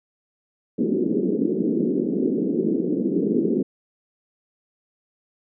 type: band-pass noise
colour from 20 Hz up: white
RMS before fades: -22 dBFS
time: 0.78-3.63 s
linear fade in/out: 10 ms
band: 180 to 410 Hz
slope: 48 dB/octave
effects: none